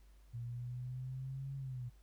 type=exponential two-way sweep; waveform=sine; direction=up then down; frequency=117.4 to 137.6 to 120.3 Hz; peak=-40 dBFS; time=0.33-1.9 s; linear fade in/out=20 ms; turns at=1.56 s; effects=added 50 Hz sine -59 dBFS peak until 2.02 s + pink hiss -73 dBFS RMS until 2.02 s